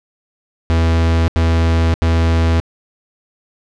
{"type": "tone bursts", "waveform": "45% pulse", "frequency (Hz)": 82.41, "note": "E2", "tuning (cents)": 0, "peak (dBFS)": -11, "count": 3, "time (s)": [0.7, 2.6], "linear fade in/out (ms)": 0, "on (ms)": 580, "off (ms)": 80, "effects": ["low-pass 5000 Hz 12 dB/octave"]}